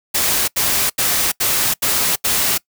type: noise bursts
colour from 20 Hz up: white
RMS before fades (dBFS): -17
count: 6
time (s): 0.14-2.58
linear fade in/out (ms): 10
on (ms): 340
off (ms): 80
effects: noise-tail reverb RT60 0.1 s tail -23 dB re dry